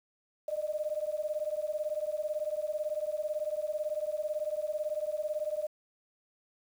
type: beating tone pair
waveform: sine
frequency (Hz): 600 / 618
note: D5 / D#5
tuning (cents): +37 / -12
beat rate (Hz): 18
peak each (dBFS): -34 / -34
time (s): 0.48-5.67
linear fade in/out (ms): 5
effects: 9-bit